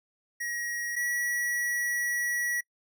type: tone pair in turn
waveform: square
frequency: 1900 / 1929.9 Hz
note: A#6 / B6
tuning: +33 / -40 cents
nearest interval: unison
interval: 27 cents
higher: second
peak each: -32 / -28 dBFS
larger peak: second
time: 0.4-0.96 / 0.96-2.61 s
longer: second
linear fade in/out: 10 ms
effects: noise-tail reverb RT60 0.1 s tail -25 dB re dry